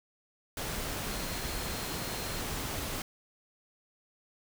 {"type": "tone in noise", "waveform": "sine", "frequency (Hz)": 4200, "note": "C8", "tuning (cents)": 6, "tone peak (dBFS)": -47, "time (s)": [1.11, 2.4], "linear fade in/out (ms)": 2, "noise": "pink", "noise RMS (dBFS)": -36, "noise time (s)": [0.57, 3.02], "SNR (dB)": -14, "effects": []}